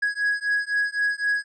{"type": "beating tone pair", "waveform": "triangle", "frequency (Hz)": [1661.2, 1665.1], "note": ["G#6", "G#6"], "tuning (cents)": [0, 4], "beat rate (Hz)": 3.9, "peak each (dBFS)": -23, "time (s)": [0.02, 1.44], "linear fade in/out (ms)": 10, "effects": ["resampled to 24000 Hz"]}